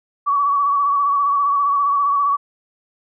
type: tone with vibrato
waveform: sine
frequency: 1134 Hz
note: C#6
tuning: 39 cents sharp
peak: -14 dBFS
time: 0.26-2.37 s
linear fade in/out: 20 ms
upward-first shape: sine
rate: 15 Hz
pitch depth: 39 cents each way
effects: none